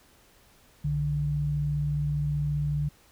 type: tone pair together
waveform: sine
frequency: 61.74 / 146.84 Hz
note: B1 / D3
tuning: 0 / 0 cents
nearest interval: octave + minor third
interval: 1500 cents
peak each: -34 / -25 dBFS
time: 0.84-2.89 s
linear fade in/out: 10 ms
effects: pink hiss -59 dBFS RMS until 3.11 s